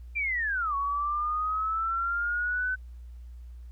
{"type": "linear two-way sweep", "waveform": "sine", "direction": "down then up", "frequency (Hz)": [2400, 1108.7, 1519], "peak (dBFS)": -26, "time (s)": [0.15, 2.76], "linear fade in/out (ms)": 20, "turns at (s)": 0.75, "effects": ["added 60 Hz sine -41 dBFS peak until 3.71 s", "pink hiss -70 dBFS RMS until 3.71 s"]}